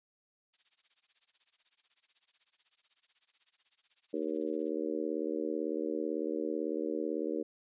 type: noise with tremolo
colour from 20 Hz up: violet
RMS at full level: -50 dBFS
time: 0.53-4.7 s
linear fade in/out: 10 ms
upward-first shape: sine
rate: 16 Hz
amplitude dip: 95%
type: harmonic tone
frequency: 78 Hz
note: D#2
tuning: 5 cents sharp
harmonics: 3 / 4 / 5 / 6 / 7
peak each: -42 / -36 / -38 / -37 / -42 dBFS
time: 4.13-7.43 s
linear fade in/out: 10 ms
effects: resampled to 8000 Hz